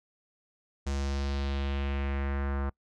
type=tone with low-pass filter sweep; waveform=square; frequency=69.3 Hz; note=C#2; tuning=in tune; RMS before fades=-31 dBFS; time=0.86-2.7 s; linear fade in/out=10 ms; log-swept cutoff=7000 to 1300 Hz; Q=2; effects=noise-tail reverb RT60 0.1 s tail -24 dB re dry